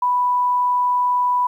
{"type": "tone", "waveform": "sine", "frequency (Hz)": 987.8, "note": "B5", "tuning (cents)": 0, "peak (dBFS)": -15, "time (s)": [0.02, 1.47], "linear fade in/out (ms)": 5, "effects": ["9-bit"]}